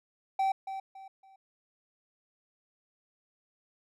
triangle tone with echo, 773 Hz, G5, 24 cents flat, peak -23 dBFS, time 0.39-0.52 s, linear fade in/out 5 ms, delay 280 ms, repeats 3, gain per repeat -10 dB, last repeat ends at 1.36 s, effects none

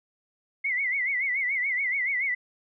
sine tone with vibrato, 2093 Hz, C7, in tune, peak -24 dBFS, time 0.64-2.35 s, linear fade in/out 10 ms, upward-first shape sine, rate 7 Hz, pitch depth 120 cents each way, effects none

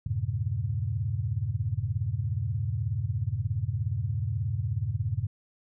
sine chord, E diminished seventh, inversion none, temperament equal with one note detuned, 82.41 / 99.77 / 116.54 / 138.59 Hz, E2 / G2 / Bb2 / Db3, 0 / +31 / 0 / 0 cents, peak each -36 / -30 / -31 / -35 dBFS, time 0.06-5.27 s, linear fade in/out 5 ms, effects none

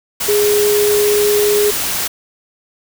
sine tone in noise, 415.3 Hz, G#4, in tune, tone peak -11 dBFS, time 0.28-1.71 s, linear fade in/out 10 ms, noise white, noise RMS -19 dBFS, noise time 0.2-2.08 s, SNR +5 dB, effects none

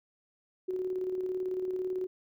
sine tone with tremolo, 370 Hz, F#4, in tune, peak -29 dBFS, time 0.68-2.07 s, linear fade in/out 10 ms, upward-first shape square, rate 18 Hz, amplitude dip 35%, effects none

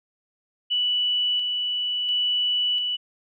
sine tone with tremolo, 2960 Hz, F#7, in tune, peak -20 dBFS, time 0.7-2.97 s, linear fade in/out 20 ms, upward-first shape square, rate 0.72 Hz, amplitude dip 30%, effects none

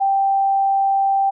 sine tone, 784 Hz, G5, in tune, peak -14 dBFS, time 0-1.31 s, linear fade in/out 20 ms, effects none

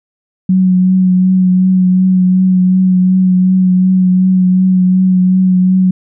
sine tone with vibrato, 185 Hz, F#3, in tune, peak -6 dBFS, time 0.49-5.91 s, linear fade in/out 5 ms, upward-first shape triangle, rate 2.7 Hz, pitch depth 24 cents each way, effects none

